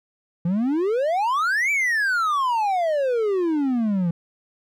triangle exponential two-way sweep, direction up then down, 164.81 to 2349 to 164.81 Hz, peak -17 dBFS, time 0.45-4.11 s, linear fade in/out 5 ms, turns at 1.71 s, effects none

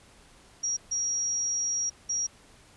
sine tone bursts at uneven times, 5680 Hz, F8, 28 cents sharp, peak -26 dBFS, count 3, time 0.63-0.77 / 0.91-1.9 / 2.09-2.27 s, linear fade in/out 10 ms, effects pink hiss -56 dBFS RMS until 2.76 s + resampled to 24000 Hz

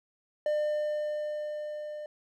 triangle tone with level ramp, 601 Hz, D5, 40 cents sharp, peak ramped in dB -23 to -35 dBFS, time 0.46-2.06 s, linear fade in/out 2 ms, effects none

